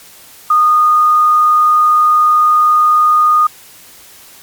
sine tone with quantisation, 1229 Hz, D#6, 22 cents flat, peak -6 dBFS, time 0.5-3.47 s, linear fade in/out 5 ms, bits 6, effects white hiss -39 dBFS RMS until 4.42 s + MP3 96 kbps

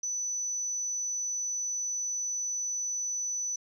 sine tone, 5980 Hz, F#8, 17 cents sharp, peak -29 dBFS, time 0.03-3.56 s, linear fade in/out 5 ms, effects tanh soft clip ceiling -25 dBFS

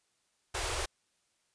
pink band-stop noise, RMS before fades -34 dBFS, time 0.54-0.86 s, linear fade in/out 10 ms, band 110 to 330 Hz, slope 96 dB/octave, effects white hiss -75 dBFS RMS until 1.54 s + resampled to 22050 Hz

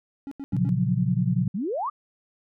triangle tone bursts, 277.2 Hz, C#4, in tune, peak -30 dBFS, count 4, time 0.27-0.692 s, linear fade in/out 0 ms, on 44 ms, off 82 ms
sine chord, Gb major seventh, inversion first, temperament equal with one note detuned, 118.51 / 138.59 / 174.61 / 185 Hz, Bb2 / Db3 / F3 / Gb3, +29 / 0 / 0 / 0 cents, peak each -26 dBFS, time 0.53-1.48 s, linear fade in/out 5 ms
sine exponential sweep, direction up, 172.1 to 1263 Hz, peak -25 dBFS, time 1.54-1.9 s, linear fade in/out 10 ms
effects none

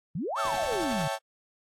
sine exponential two-way sweep, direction up then down, 138.5 to 1400 to 138.5 Hz, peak -29 dBFS, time 0.15-1.08 s, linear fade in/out 5 ms, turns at 0.39 s
35% pulse chord, A dominant seventh, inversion first, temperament equal, 554.4 / 659.3 / 784 / 880 Hz, C#5 / E5 / G5 / A5, 0 / 0 / 0 / 0 cents, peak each -33 dBFS, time 0.35-1.19 s, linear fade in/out 50 ms
pink noise with tremolo, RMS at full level -40 dBFS, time 0.44-1.07 s, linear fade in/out 10 ms, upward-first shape triangle, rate 11 Hz, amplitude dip 65%
effects low-pass 11000 Hz 12 dB/octave + AAC 64 kbps

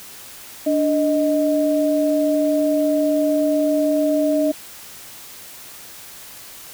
sine tone pair together, 293.7 / 622.3 Hz, D4 / D#5, 0 / 0 cents, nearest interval octave + minor second, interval 1300 cents, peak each -18 dBFS, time 0.66-4.52 s, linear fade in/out 10 ms, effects white hiss -39 dBFS RMS until 6.73 s

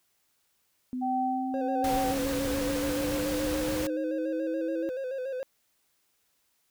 sine linear sweep, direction up, 251.9 to 329.6 Hz, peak -30 dBFS, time 0.93-4.89 s, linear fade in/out 0 ms
sine tone with tremolo, 769 Hz, G5, 33 cents flat, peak -26 dBFS, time 1.01-2.15 s, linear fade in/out 20 ms, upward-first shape sine, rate 1.4 Hz, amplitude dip 65%
triangle tone with vibrato, 523.3 Hz, C5, in tune, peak -29 dBFS, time 1.54-5.43 s, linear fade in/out 0 ms, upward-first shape square, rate 7 Hz, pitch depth 55 cents each way
pink noise, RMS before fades -35 dBFS, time 1.84-3.87 s, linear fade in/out 2 ms
effects white hiss -72 dBFS RMS until 6.7 s

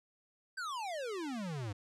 square exponential sweep, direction down, 1596 to 96.2 Hz, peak -38 dBFS, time 0.57-1.73 s, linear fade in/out 10 ms, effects low-pass 8000 Hz 12 dB/octave

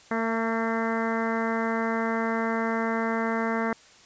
harmonic tone with a mistuned harmonic, 226.7 Hz, A#3, 48 cents flat, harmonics 1 / 2 / 3 / 4 / 5 / 6 / 7 / 8 / 9, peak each -28 / -31 / -33 / -34 / -35 / -36 / -36 / -37 / -38 dBFS, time 0.11-3.73 s, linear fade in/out 2 ms, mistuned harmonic 3, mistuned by -17 cents, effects white hiss -53 dBFS RMS until 4.05 s + resampled to 16000 Hz

